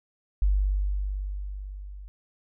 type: tone with level ramp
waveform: sine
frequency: 49 Hz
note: G1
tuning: in tune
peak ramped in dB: -18 to -39 dBFS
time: 0.42-2.08 s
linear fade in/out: 0 ms
effects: none